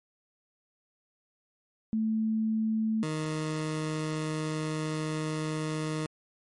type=tone pair in turn; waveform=sine / 20% pulse; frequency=220 / 155.56 Hz; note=A3 / D#3; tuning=0 / 0 cents; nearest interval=tritone; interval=600 cents; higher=first; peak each=-25 / -25 dBFS; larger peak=neither; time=1.93-3.03 / 3.03-6.06 s; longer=second; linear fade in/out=0 ms; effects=MP3 48 kbps